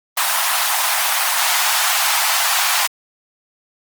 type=high-pass noise; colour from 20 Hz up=pink; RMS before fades=-17 dBFS; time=0.17-2.87 s; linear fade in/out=5 ms; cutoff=730 Hz; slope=48 dB/octave; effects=Opus 24 kbps